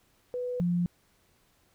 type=tone pair in turn; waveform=sine; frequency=494.8 / 174.94 Hz; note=B4 / F3; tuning=+3 / +3 cents; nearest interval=octave + tritone; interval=1800 cents; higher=first; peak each=-30 / -24 dBFS; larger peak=second; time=0.34-0.6 / 0.6-0.86 s; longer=neither; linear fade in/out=0 ms; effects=pink hiss -67 dBFS RMS until 1.74 s